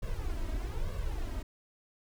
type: noise with flanger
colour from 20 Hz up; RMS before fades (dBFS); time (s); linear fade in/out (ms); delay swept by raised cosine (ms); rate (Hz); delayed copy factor
brown; -34; 0.02-1.43; 10; 1.8 to 3.2; 1.1; +0.9
effects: none